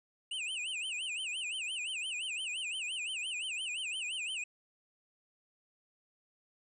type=tone with vibrato; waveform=square; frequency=2755 Hz; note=F7; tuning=24 cents flat; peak=-36 dBFS; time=0.31-4.44 s; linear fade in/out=5 ms; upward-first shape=sine; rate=5.8 Hz; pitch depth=220 cents each way; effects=resampled to 24000 Hz + 12-bit